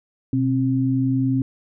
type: tone pair together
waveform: sine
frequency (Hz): 125.5 / 265.9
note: B2 / C4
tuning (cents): +28 / +28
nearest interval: octave + minor second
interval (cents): 1300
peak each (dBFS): -21 / -19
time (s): 0.33-1.42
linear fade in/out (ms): 2
effects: none